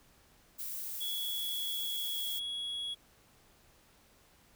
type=noise; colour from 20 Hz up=violet; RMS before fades=-40 dBFS; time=0.58-2.4 s; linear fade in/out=20 ms
type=tone with pitch glide; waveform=triangle; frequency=3367 to 3340 Hz; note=G#7 to G#7; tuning=+23 to +9 cents; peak=-34 dBFS; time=1-2.95 s; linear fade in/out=20 ms; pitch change=-14 cents; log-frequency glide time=1.47-2.38 s
effects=pink hiss -64 dBFS RMS until 4.55 s